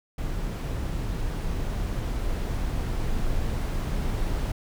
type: noise with level ramp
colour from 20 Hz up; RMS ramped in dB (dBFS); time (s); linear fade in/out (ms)
brown; -29 to -26; 0.18-4.52; 5
effects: none